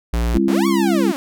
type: tone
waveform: square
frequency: 58.27 Hz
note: A#1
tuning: in tune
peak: -17 dBFS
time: 0.13-0.38 s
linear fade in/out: 5 ms
type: harmonic tone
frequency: 67.3 Hz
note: C2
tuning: 49 cents sharp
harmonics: 3 / 4 / 5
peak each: -18 / -20 / -17 dBFS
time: 0.34-1.12 s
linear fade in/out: 10 ms
type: linear two-way sweep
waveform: sawtooth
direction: up then down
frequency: 144.8 to 1146 to 258.1 Hz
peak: -19 dBFS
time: 0.48-1.16 s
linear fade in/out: 0 ms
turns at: 0.67 s
effects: none